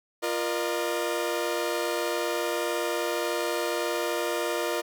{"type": "tone cluster", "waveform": "sawtooth", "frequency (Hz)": [348.1, 471.4, 606], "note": ["F4", "A#4", "D#5"], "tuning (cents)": [-6, 19, -46], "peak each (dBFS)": -27, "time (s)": [0.22, 4.82], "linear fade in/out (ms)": 20, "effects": []}